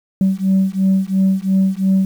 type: beating tone pair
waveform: sine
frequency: 190 / 192.9 Hz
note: F#3 / G3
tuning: +46 / -28 cents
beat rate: 2.9 Hz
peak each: -14 dBFS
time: 0.21-2.05 s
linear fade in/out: 2 ms
effects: tanh soft clip ceiling -8 dBFS + 7-bit